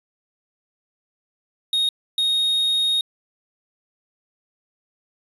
triangle tone bursts at uneven times, 3729 Hz, A#7, in tune, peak -16 dBFS, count 2, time 1.73-1.89 / 2.18-3.01 s, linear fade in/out 2 ms, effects resampled to 32000 Hz + 8-bit

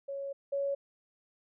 sine tone pair in turn, 554.4 / 558.3 Hz, C#5 / C#5, 0 / +12 cents, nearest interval unison, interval 12 cents, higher second, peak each -35 / -29 dBFS, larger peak second, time 0.08-0.33 / 0.52-0.75 s, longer first, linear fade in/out 10 ms, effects none

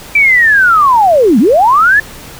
sine linear two-way sweep, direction down then up, 2347 to 191.5 to 1773 Hz, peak -4 dBFS, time 0.15-2 s, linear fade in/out 5 ms, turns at 1.39 s, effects pink hiss -31 dBFS RMS until 2.39 s

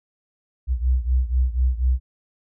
sine beating tone pair, 61.74 / 65.84 Hz, B1 / C2, 0 / +11 cents, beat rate 4.1 Hz, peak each -19 / -22 dBFS, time 0.67-2 s, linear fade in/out 50 ms, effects none

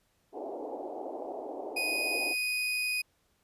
white band-pass noise, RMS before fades -39 dBFS, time 0.32-2.35 s, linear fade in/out 50 ms, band 280 to 790 Hz, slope 48 dB/octave
35% pulse tone, 2489 Hz, D#7, in tune, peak -27 dBFS, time 1.76-3.02 s, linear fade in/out 10 ms
effects pink hiss -72 dBFS RMS until 3.43 s + resampled to 32000 Hz

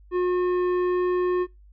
triangle tone with tanh clipping, 360.1 Hz, F#4, 47 cents flat, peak -22 dBFS, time 0.11-1.47 s, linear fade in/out 50 ms, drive 15 dB, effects noise-tail reverb RT60 0.2 s tail -23 dB re dry + added 50 Hz sine -48 dBFS peak until 1.72 s

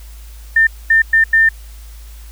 sine tone bursts at uneven times, 1800 Hz, A6, 39 cents sharp, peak -7 dBFS, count 4, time 0.56-0.67 / 0.9-1.02 / 1.13-1.24 / 1.33-1.49 s, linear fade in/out 5 ms, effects added 54 Hz sine -32 dBFS peak until 2.31 s + white hiss -45 dBFS RMS until 2.31 s

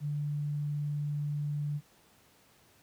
sine tone, 146.83 Hz, D3, in tune, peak -30 dBFS, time 0-1.81 s, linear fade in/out 50 ms, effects pink hiss -63 dBFS RMS until 2.82 s + high-pass 80 Hz 12 dB/octave

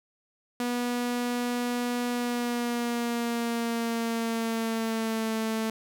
sawtooth tone with pitch glide, 243.2 to 221.7 Hz, B3 to A3, -26 to +13 cents, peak -23 dBFS, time 0.6-5.7 s, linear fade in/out 2 ms, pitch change -161 cents, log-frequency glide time 2.1-5.34 s, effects none

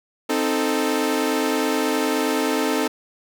sawtooth chord, A diminished, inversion first, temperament equal, 261.6 / 311.1 / 440 Hz, C4 / Eb4 / A4, 0 / 0 / 0 cents, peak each -20 dBFS, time 0.29-2.88 s, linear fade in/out 10 ms, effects none

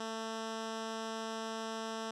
10% pulse tone with low-pass filter, 223.2 Hz, A3, 25 cents sharp, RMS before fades -40 dBFS, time 0-2.11 s, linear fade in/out 5 ms, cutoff 6400 Hz, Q 1.3, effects none

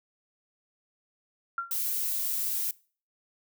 sine tone with exponential decay, 1377 Hz, F6, 25 cents flat, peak -25 dBFS, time 1.58-1.79 s, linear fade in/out 2 ms, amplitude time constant 44 ms
violet noise, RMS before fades -30 dBFS, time 1.71-2.71 s, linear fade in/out 2 ms
effects noise-tail reverb RT60 0.4 s tail -22 dB re dry

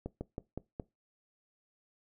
slowing click train, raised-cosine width 2 ms, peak -24 dBFS, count 5, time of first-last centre 0.06-0.798 s, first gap 150 ms, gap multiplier 1.14, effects noise-tail reverb RT60 0.2 s tail -20 dB re dry

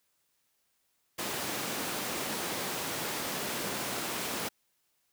pink high-pass noise, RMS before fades -35 dBFS, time 1.18-4.49 s, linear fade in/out 10 ms, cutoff 210 Hz, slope 12 dB/octave, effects white hiss -75 dBFS RMS until 5.12 s

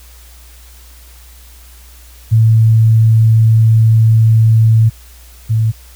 sine tone pair in turn, 111.8 / 111.23 Hz, A2 / A2, +28 / +19 cents, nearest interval unison, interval 9 cents, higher first, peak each -5 / -9 dBFS, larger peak first, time 2.31-4.9 / 5.49-5.72 s, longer first, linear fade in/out 20 ms, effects added 60 Hz sine -37 dBFS peak until 5.95 s + white hiss -43 dBFS RMS until 5.95 s

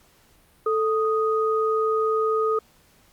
sine tone pair together, 440 / 1244.5 Hz, A4 / D#6, 0 / 0 cents, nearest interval octave + tritone, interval 1800 cents, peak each -21 / -24 dBFS, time 0.66-2.59 s, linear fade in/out 5 ms, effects pink hiss -58 dBFS RMS until 3.12 s + Opus 48 kbps

